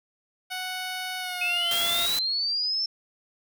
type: tone with pitch glide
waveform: 10% pulse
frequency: 740 to 686.5 Hz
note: F#5 to F5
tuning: 0 to -30 cents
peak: -22 dBFS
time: 0.5-2.07 s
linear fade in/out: 20 ms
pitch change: -130 cents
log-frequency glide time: 1.19-1.72 s
type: linear sweep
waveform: sine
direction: up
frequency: 2527 to 5380 Hz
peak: -24 dBFS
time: 1.41-2.86 s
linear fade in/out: 5 ms
type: noise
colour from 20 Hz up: white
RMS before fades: -31 dBFS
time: 1.71-2.19 s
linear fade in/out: 2 ms
effects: none